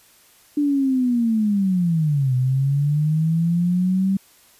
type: linear two-way sweep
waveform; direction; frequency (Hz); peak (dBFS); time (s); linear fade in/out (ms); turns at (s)
sine; down then up; 295.8 to 125.6 to 195.3; -16; 0.57-4.17; 5; 2.35
effects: white hiss -53 dBFS RMS until 4.59 s + resampled to 32000 Hz